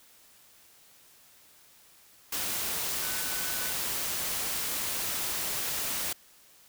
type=tone in noise; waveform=sine; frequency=1500 Hz; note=F#6; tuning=23 cents sharp; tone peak=-42 dBFS; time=3.02-3.73 s; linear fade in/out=5 ms; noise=white; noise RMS=-32 dBFS; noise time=2.32-6.13 s; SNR=-13 dB; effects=white hiss -58 dBFS RMS until 6.68 s